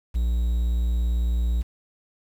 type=tone with quantisation; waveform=triangle; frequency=59 Hz; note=A#1; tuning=22 cents sharp; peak=-18 dBFS; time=0.14-1.63 s; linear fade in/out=20 ms; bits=8; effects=none